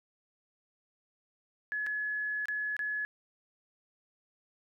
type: tone with dropouts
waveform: sine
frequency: 1700 Hz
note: G#6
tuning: 40 cents sharp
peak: -31 dBFS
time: 1.72-3.05 s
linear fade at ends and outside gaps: 0 ms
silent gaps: 1.864-1.868 / 2.456-2.484 / 2.766-2.792 s
effects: none